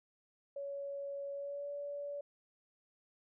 sine tone with pitch glide, 561 to 573.4 Hz, C#5 to D5, +21 to -42 cents, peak -39 dBFS, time 0.56-2.21 s, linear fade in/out 5 ms, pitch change +37 cents, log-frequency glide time 1.32-1.7 s, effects none

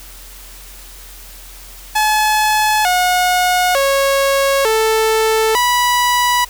sawtooth tone with pitch steps, 856 / 725 / 550 / 441.2 / 980 Hz, A5 / F#5 / C#5 / A4 / B5, -48 / -35 / -14 / +5 / -14 cents, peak -8 dBFS, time 1.95-6.45 s, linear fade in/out 10 ms, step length 900 ms, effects added 43 Hz sine -37 dBFS peak until 6.49 s + white hiss -38 dBFS RMS until 6.49 s

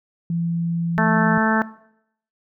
sine tone, 168.7 Hz, E3, 40 cents sharp, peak -20 dBFS, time 0.3-1.38 s, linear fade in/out 2 ms
harmonic tone, 220 Hz, A3, in tune, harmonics 1 / 2 / 3 / 4 / 5 / 6 / 7 / 8, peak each -21 / -28 / -25 / -23 / -28 / -27 / -24 / -25 dBFS, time 0.98-1.62 s, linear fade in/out 0 ms
effects noise-tail reverb RT60 0.7 s tail -18 dB re dry

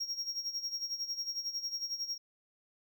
triangle tone with tremolo, 5588 Hz, F8, in tune, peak -31 dBFS, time 0-2.18 s, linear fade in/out 10 ms, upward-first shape sine, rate 11 Hz, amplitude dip 75%, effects none

